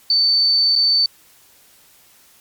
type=tone with dropouts; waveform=sine; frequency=4538 Hz; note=C#8; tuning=40 cents sharp; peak=-12 dBFS; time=0.1-1.06 s; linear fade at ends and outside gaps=2 ms; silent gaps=0.755-0.76 s; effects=white hiss -51 dBFS RMS until 2.4 s + MP3 96 kbps